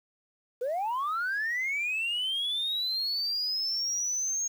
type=linear sweep; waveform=sine; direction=up; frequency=467.1 to 6560 Hz; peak=-26 dBFS; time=0.61-4.48 s; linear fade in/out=10 ms; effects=tanh soft clip ceiling -25 dBFS + 9-bit